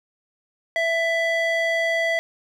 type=tone with band-pass filter; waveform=square; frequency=663 Hz; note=E5; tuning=10 cents sharp; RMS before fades=-22 dBFS; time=0.76-2.19 s; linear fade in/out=0 ms; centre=1600 Hz; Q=2; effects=none